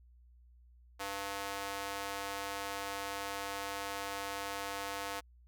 square tone with high-pass filter, 99.2 Hz, G2, 21 cents sharp, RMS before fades -40 dBFS, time 0.99-5.21 s, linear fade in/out 20 ms, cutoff 700 Hz, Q 0.9, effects added 60 Hz sine -58 dBFS peak until 5.47 s

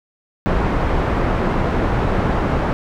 pink low-pass noise, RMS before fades -18 dBFS, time 0.46-2.73 s, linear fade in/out 0 ms, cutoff 1300 Hz, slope 12 dB/octave, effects none

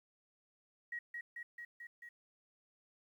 sine tone with echo, 1900 Hz, A#6, 33 cents sharp, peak -39 dBFS, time 0.92-0.99 s, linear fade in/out 5 ms, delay 220 ms, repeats 5, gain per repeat -2 dB, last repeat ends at 2.09 s, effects 12-bit

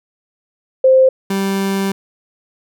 sine / 30% pulse tone pair in turn, 523 / 195.17 Hz, C5 / G3, -1 / -7 cents, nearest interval octave + perfect fourth, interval 1706 cents, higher first, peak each -6 / -13 dBFS, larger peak first, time 0.84-1.09 / 1.3-1.92 s, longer second, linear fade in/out 5 ms, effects none

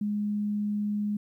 sine tone, 207.7 Hz, G#3, in tune, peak -26 dBFS, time 0.01-1.17 s, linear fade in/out 5 ms, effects 11-bit

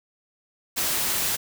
white noise, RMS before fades -25 dBFS, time 0.76-1.37 s, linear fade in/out 20 ms, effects none

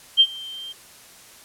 sine tone with ADSR envelope, 3149 Hz, G7, 7 cents sharp, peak -8 dBFS, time 0.17-0.73 s, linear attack 33 ms, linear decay 57 ms, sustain -24 dB, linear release 15 ms, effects white hiss -47 dBFS RMS until 1.44 s + low-pass 12000 Hz 12 dB/octave

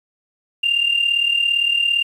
sine tone with amplitude modulation, 2794 Hz, F7, in tune, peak -11 dBFS, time 0.63-2.03 s, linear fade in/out 10 ms, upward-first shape sine, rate 37.6 Hz, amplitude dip 70%, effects tanh soft clip ceiling -9 dBFS + 8-bit

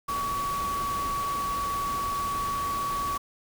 sine tone in noise, 1131 Hz, C#6, 34 cents sharp, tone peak -27 dBFS, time 0.08-3.18 s, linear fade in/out 10 ms, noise pink, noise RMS -37 dBFS, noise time 0.08-3.18 s, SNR +7 dB, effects none

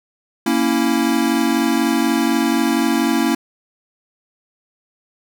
square chord, A# diminished, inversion none, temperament equal, 233.1 / 277.2 / 329.6 Hz, A#3 / C#4 / E4, 0 / 0 / 0 cents, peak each -20 dBFS, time 0.46-3.35 s, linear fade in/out 5 ms, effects none

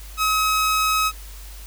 sawtooth tone, 1276 Hz, D#6, 43 cents sharp, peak -14 dBFS, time 0.17-1.12 s, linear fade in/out 50 ms, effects added 50 Hz sine -36 dBFS peak until 1.66 s + white hiss -44 dBFS RMS until 1.66 s

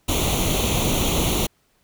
pink noise with comb filter, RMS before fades -21 dBFS, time 0.08-1.47 s, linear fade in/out 10 ms, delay 0.3 ms, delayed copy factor +0.8, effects pink hiss -64 dBFS RMS until 1.83 s

